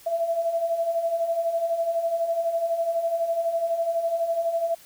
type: beating tone pair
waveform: sine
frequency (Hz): 659.3 / 671.3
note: E5 / E5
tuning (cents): 0 / +31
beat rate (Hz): 12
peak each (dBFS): -30 / -23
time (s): 0.06-4.75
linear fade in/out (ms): 10
effects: white hiss -51 dBFS RMS until 4.85 s